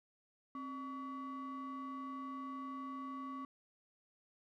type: ring-modulated tone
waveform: triangle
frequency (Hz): 433.7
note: A4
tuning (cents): -25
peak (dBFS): -37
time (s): 0.55-3.45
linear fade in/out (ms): 2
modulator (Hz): 699
effects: none